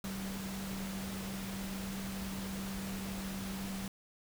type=tone in noise; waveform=sine; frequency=193.4 Hz; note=G3; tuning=23 cents flat; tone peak=-39 dBFS; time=0.04-3.88 s; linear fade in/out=2 ms; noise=pink; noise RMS=-44 dBFS; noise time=0.04-3.88 s; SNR=+2 dB; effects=none